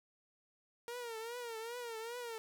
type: tone with vibrato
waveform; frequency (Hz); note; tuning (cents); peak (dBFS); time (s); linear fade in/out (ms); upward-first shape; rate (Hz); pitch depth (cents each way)
sawtooth; 466.2; A#4; 0; -38; 0.88-2.38; 0; triangle; 2.5; 110
effects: none